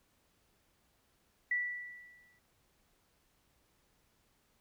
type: tone with exponential decay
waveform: sine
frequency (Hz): 1960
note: B6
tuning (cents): -14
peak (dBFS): -28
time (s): 1.51-2.39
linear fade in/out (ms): 5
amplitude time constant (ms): 190
effects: pink hiss -73 dBFS RMS until 4.6 s